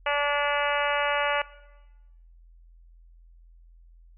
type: harmonic tone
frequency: 289 Hz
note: D4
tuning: 28 cents flat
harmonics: 2 / 3 / 4 / 5 / 6 / 7 / 8 / 9 / 10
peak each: -28 / -30 / -31 / -32 / -33 / -33 / -34 / -35 / -35 dBFS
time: 0.06-1.42 s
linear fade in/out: 5 ms
effects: noise-tail reverb RT60 1.0 s tail -18 dB re dry + added 42 Hz sine -50 dBFS peak until 4.17 s